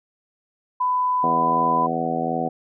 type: tone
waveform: sine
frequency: 1000 Hz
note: B5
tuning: 21 cents sharp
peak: -18 dBFS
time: 0.8-1.87 s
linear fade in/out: 10 ms
type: harmonic tone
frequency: 82.7 Hz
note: E2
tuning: 6 cents sharp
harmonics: 2 / 3 / 4 / 5 / 6 / 7 / 8 / 9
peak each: -31 / -28 / -32 / -33 / -30 / -34 / -31 / -25 dBFS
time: 1.23-2.49 s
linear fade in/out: 10 ms
effects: none